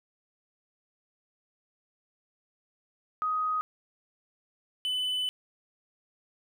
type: tone pair in turn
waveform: sine / triangle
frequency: 1253 / 3006 Hz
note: D#6 / F#7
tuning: +12 / +27 cents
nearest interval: octave + minor third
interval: 1515 cents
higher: second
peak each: -26 dBFS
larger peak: neither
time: 3.22-3.61 / 4.85-5.29 s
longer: second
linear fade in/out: 0 ms
effects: none